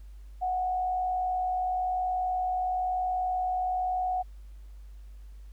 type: tone with frequency modulation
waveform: sine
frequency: 736 Hz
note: F#5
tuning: 9 cents flat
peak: -26 dBFS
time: 0.41-4.23 s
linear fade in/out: 20 ms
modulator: 61 Hz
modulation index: 0.25
effects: added 50 Hz sine -43 dBFS peak until 5.52 s + pink hiss -67 dBFS RMS until 5.52 s